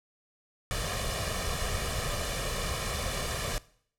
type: noise with comb filter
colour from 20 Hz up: pink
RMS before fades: -32 dBFS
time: 0.71-3.58 s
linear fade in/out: 0 ms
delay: 1.7 ms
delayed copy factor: +0.65
effects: noise-tail reverb RT60 0.6 s tail -20 dB re dry + low-pass 11000 Hz 12 dB/octave